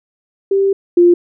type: tone pair in turn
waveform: sine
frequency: 392 / 349.2 Hz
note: G4 / F4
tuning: 0 / 0 cents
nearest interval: major second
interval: 200 cents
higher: first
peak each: -10 / -5 dBFS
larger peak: second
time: 0.51-0.73 / 0.97-1.14 s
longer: first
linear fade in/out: 5 ms
effects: none